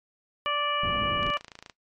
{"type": "harmonic tone", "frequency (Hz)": 585, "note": "D5", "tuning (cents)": -7, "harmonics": [1, 2, 3, 4, 5], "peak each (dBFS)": [-33, -27, -36, -35, -32], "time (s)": [0.46, 1.37], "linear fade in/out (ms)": 0}
{"type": "low-pass noise", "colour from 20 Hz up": "white", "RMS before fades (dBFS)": -35, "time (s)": [0.83, 1.31], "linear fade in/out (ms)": 5, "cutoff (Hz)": 270, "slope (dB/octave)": 12}
{"type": "click train", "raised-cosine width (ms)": 0.2, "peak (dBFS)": -25, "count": 14, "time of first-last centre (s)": [1.23, 1.698], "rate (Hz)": 27.8}
{"effects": ["noise-tail reverb RT60 0.1 s tail -17 dB re dry", "MP3 64 kbps"]}